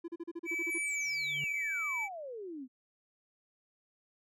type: tone bursts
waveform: triangle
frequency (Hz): 338.3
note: E4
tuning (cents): +45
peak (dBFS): -35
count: 10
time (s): 0.04-0.784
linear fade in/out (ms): 10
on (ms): 42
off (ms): 36
type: tone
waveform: triangle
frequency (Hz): 2300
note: D7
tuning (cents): -37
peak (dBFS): -31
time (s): 0.45-2.09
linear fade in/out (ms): 50
type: exponential sweep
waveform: sine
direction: down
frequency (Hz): 11880 to 243.7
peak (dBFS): -40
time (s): 0.69-2.68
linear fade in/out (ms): 50
type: tone with exponential growth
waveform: triangle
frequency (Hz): 146.83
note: D3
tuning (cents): 0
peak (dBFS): -38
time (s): 0.93-1.44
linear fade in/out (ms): 0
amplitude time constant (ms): 110
effects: none